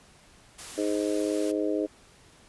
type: noise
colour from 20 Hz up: white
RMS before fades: -41 dBFS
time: 0.58-1.52 s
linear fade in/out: 10 ms
type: harmonic tone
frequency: 103.83 Hz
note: G#2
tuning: in tune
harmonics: 3 / 4 / 5 / 6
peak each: -28 / -30 / -32 / -34 dBFS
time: 0.77-1.87 s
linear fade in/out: 20 ms
effects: pink hiss -56 dBFS RMS until 2.48 s + resampled to 24000 Hz

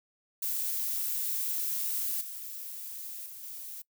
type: noise with level steps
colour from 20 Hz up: violet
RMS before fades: -32 / -41 / -45 / -42 dBFS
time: 0.42-3.82 s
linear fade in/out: 5 ms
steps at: 2.21 / 3.26 / 3.43 s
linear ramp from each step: 2 ms
effects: noise-tail reverb RT60 0.1 s tail -23 dB re dry

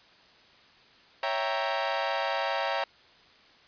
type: chord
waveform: sawtooth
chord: C# diminished seventh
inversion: none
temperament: equal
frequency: 554.4 / 659.3 / 784 / 932.3 Hz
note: C#5 / E5 / G5 / Bb5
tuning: 0 / 0 / 0 / 0 cents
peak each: -29 / -29 / -29 / -29 dBFS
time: 1.23-2.84 s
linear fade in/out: 2 ms
effects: white hiss -57 dBFS RMS until 3.67 s + resampled to 11025 Hz

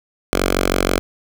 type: tone with notch filter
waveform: 5% pulse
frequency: 46.28 Hz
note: F#1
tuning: 1 cent sharp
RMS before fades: -18 dBFS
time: 0.33-0.99 s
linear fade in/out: 0 ms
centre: 130 Hz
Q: 0.58
effects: none

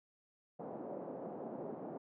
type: band-pass noise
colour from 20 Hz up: white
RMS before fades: -45 dBFS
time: 0.59-1.98 s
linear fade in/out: 10 ms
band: 170 to 680 Hz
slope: 24 dB/octave
effects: none

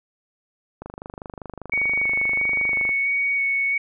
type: click train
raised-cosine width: 1 ms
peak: -20 dBFS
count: 53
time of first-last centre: 0.82-2.892 s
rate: 25.1 Hz
type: tone with vibrato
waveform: sine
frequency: 2229 Hz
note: C#7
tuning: 9 cents sharp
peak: -19 dBFS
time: 1.72-3.78 s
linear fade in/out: 5 ms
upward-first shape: square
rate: 1.5 Hz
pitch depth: 9 cents each way
effects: none

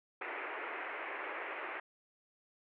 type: band-pass noise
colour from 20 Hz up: white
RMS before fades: -42 dBFS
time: 0.21-1.8 s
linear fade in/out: 5 ms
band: 320 to 2400 Hz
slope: 48 dB/octave
effects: none

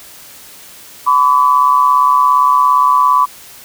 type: tone pair together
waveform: sine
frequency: 1006.6 / 1144 Hz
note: B5 / D6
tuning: +33 / -46 cents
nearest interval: major second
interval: 221 cents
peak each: -10 dBFS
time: 1.06-3.26 s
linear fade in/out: 20 ms
effects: white hiss -37 dBFS RMS until 3.64 s

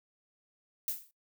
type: noise with exponential decay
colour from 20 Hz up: violet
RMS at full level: -30 dBFS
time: 0.88-1.11 s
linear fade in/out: 1 ms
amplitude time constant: 50 ms
effects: noise-tail reverb RT60 0.1 s tail -17 dB re dry

